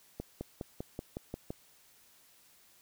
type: accelerating click train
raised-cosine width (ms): 2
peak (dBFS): -24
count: 8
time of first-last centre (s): 0.2-1.505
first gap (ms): 210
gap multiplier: 0.96
effects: white hiss -63 dBFS RMS until 2.81 s